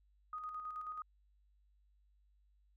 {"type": "tone with tremolo", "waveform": "sine", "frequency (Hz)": 1244.5, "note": "D#6", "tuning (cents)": 0, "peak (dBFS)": -40, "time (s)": [0.33, 1.02], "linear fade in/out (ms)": 2, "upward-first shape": "square", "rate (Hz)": 9.3, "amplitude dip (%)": 40, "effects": ["added 50 Hz sine -68 dBFS peak until 2.76 s"]}